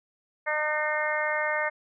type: harmonic tone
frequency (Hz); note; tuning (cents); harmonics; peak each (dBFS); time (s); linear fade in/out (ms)
303.8; D#4; -41; 2 / 3 / 4 / 5 / 6 / 7; -30 / -33 / -35 / -34 / -30 / -32; 0.46-1.7; 20
effects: none